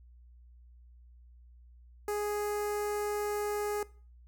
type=tone with notch filter; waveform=sawtooth; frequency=415.3 Hz; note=G#4; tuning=in tune; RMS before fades=-33 dBFS; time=2.08-3.83 s; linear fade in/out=2 ms; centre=3400 Hz; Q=0.65; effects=noise-tail reverb RT60 0.4 s tail -20 dB re dry + added 60 Hz sine -53 dBFS peak until 4.27 s